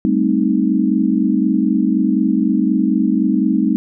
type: chord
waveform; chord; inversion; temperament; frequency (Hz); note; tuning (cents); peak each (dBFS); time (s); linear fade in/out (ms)
sine; A half-diminished seventh; third; equal; 196 / 220 / 261.6 / 311.1; G3 / A3 / C4 / Eb4; 0 / 0 / 0 / 0; -18; 0.05-3.76; 0
effects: none